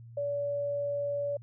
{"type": "tone", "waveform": "sine", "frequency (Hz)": 573, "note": "D5", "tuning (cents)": -43, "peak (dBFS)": -29, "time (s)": [0.17, 1.37], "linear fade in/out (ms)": 5, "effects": ["added 116 Hz sine -46 dBFS peak until 1.42 s"]}